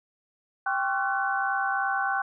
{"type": "tone cluster", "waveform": "sine", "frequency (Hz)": [787, 1071, 1134, 1378, 1507], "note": ["G5", "C6", "C#6", "F6", "F#6"], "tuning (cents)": [7, 40, 39, -24, 31], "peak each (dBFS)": [-28, -35, -33, -35, -28], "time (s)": [0.66, 2.22], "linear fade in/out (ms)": 5, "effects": []}